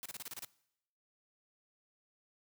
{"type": "noise bursts", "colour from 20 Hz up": "white", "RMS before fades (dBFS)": -44, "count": 8, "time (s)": [0.03, 0.448], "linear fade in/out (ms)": 0, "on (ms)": 26, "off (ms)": 30, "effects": ["noise-tail reverb RT60 0.8 s tail -21 dB re dry", "high-pass 100 Hz 12 dB/octave"]}